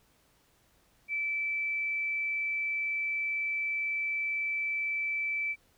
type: tone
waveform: sine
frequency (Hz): 2319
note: D7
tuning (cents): -22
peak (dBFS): -29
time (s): 1.08-5.56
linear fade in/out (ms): 50
effects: pink hiss -67 dBFS RMS until 5.77 s